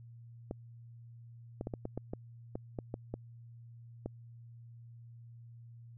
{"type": "clicks", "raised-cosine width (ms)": 2, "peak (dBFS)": -24, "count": 12, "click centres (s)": [0.511, 1.611, 1.671, 1.738, 1.854, 1.976, 2.135, 2.555, 2.788, 2.941, 3.14, 4.06], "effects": ["added 117 Hz sine -50 dBFS peak until 5.97 s"]}